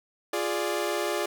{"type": "chord", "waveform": "sawtooth", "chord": "D diminished", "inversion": "first", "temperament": "equal", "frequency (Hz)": [349.2, 415.3, 587.3], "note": ["F4", "Ab4", "D5"], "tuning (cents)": [0, 0, 0], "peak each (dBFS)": -27, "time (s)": [0.33, 1.26], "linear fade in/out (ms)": 5, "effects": []}